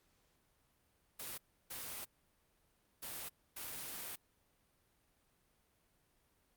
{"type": "noise bursts at uneven times", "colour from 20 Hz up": "white", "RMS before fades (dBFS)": -45, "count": 4, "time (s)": [[1.19, 1.38], [1.7, 2.05], [3.02, 3.29], [3.56, 4.16]], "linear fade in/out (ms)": 10, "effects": ["pink hiss -75 dBFS RMS until 6.56 s", "Opus 48 kbps"]}